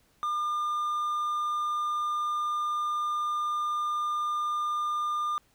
triangle tone, 1204 Hz, D6, 43 cents sharp, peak -25 dBFS, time 0.23-5.38 s, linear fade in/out 0 ms, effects pink hiss -66 dBFS RMS until 5.54 s

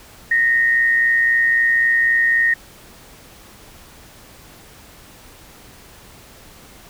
sine tone pair together, 1851.7 / 1975.5 Hz, A#6 / B6, -12 / 0 cents, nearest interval minor second, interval 112 cents, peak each -13 / -24 dBFS, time 0.31-2.54 s, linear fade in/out 5 ms, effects pink hiss -44 dBFS RMS until 6.89 s

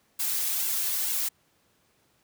blue noise with flanger, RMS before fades -28 dBFS, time 0.19-1.29 s, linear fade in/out 10 ms, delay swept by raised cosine 1.6 to 3.7 ms, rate 2.2 Hz, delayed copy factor -0.75, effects pink hiss -67 dBFS RMS until 2.23 s + high-pass 80 Hz 12 dB/octave

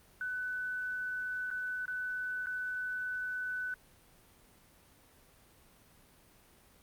sine tone with dropouts, 1500 Hz, F#6, 23 cents sharp, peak -34 dBFS, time 0.21-3.74 s, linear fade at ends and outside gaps 1 ms, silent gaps 1.504-1.512 / 1.856-1.88 / 2.46-2.469 s, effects pink hiss -62 dBFS RMS until 6.82 s + Opus 32 kbps

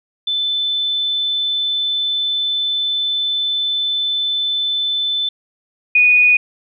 sine tone pair in turn, 3520 / 2471 Hz, A7 / D#7, 0 / -13 cents, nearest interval tritone, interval 613 cents, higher first, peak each -16 / -8 dBFS, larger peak second, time 0.27-5.29 / 5.95-6.37 s, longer first, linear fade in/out 5 ms, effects none

